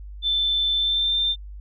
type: tone with pitch glide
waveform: sine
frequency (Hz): 3534 to 3585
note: A7 to A7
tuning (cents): +7 to +32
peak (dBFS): -19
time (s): 0.22-1.36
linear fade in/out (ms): 50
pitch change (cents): +25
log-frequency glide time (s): 0.76-1.16
effects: added 50 Hz sine -35 dBFS peak until 1.6 s